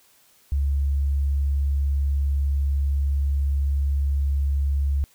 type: tone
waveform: sine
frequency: 69.9 Hz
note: C#2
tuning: 15 cents sharp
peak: -19 dBFS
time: 0.52-5.04 s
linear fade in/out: 0 ms
effects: white hiss -58 dBFS RMS until 5.14 s